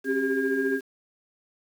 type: tone cluster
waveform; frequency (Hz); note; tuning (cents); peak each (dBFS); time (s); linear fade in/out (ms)
sine; 269.8 / 385.6 / 400 / 1621; C#4 / G4 / G4 / G#6; -47 / -28 / +35 / -42; -27 / -31 / -26 / -29; 0.04-0.81; 50
effects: tanh soft clip ceiling -13 dBFS + 8-bit